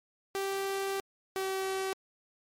sawtooth tone pair in turn, 390.7 / 382.9 Hz, G4 / G4, -6 / -41 cents, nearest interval unison, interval 35 cents, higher first, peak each -27 dBFS, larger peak neither, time 0.35-1 / 1.36-1.93 s, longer first, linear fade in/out 0 ms, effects MP3 64 kbps

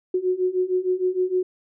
sine beating tone pair, 363.6 / 370.1 Hz, F#4 / F#4, -30 / 0 cents, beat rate 6.5 Hz, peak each -24 / -22 dBFS, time 0.14-1.43 s, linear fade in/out 5 ms, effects none

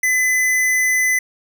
square tone, 2015 Hz, B6, 34 cents sharp, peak -15 dBFS, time 0.03-1.19 s, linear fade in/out 5 ms, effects none

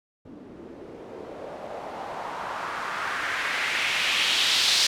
blue noise with low-pass filter sweep, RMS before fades -28 dBFS, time 0.25-4.87 s, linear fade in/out 5 ms, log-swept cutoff 260 to 4400 Hz, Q 2.1, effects none

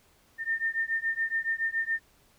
sine beating tone pair, 1808 / 1815.1 Hz, A6 / A#6, +47 / -47 cents, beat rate 7.1 Hz, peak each -30 dBFS, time 0.38-2 s, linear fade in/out 50 ms, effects pink hiss -63 dBFS RMS until 2.38 s

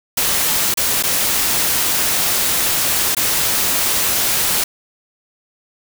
white noise with dropouts, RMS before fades -17 dBFS, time 0.17-4.64 s, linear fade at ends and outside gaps 5 ms, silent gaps 0.741-0.772 / 1.027-1.035 / 3.149-3.167 s, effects none

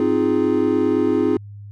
triangle chord, F minor seventh, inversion second, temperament equal, 261.6 / 311.1 / 349.2 / 415.3 Hz, C4 / Eb4 / F4 / Ab4, 0 / 0 / 0 / 0 cents, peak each -19 dBFS, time 0-1.37 s, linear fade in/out 2 ms, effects added 102 Hz sine -34 dBFS peak until 1.71 s

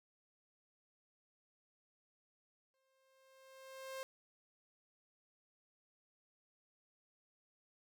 sawtooth tone with exponential growth, 530 Hz, C5, 22 cents sharp, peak -38 dBFS, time 2.74-4.03 s, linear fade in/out 0 ms, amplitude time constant 280 ms, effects none

